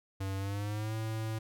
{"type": "tone with pitch glide", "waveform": "square", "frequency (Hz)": [96.8, 110.55], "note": ["G2", "A2"], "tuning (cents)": [-21, 9], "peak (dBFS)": -34, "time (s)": [0.2, 1.39], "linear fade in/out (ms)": 10, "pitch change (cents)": 230, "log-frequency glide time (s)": [0.37, 0.95], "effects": []}